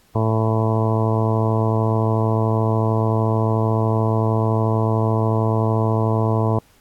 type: harmonic tone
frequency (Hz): 110.8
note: A2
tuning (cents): +13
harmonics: 1 / 2 / 3 / 4 / 5 / 6 / 7 / 8 / 9 / 10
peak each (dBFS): -18 / -25 / -27 / -25 / -30 / -27 / -33 / -31 / -28 / -37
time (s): 0.15-6.59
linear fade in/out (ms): 5
effects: pink hiss -56 dBFS RMS until 6.8 s + AAC 64 kbps